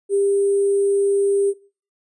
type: tone with sample-and-hold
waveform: sine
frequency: 398.9 Hz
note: G4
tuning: 30 cents sharp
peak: -15 dBFS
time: 0.09-1.54 s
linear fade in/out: 50 ms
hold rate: 8820 Hz
effects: noise-tail reverb RT60 0.4 s tail -20 dB re dry + resampled to 24000 Hz